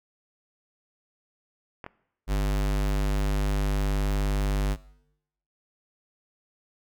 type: clicks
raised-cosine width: 0.5 ms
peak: -22 dBFS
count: 2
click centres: 1.842 / 1.864 s
type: tone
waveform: square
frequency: 49.82 Hz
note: G1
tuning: 29 cents sharp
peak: -23 dBFS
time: 2.27-4.77 s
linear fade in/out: 50 ms
effects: noise-tail reverb RT60 0.8 s tail -20 dB re dry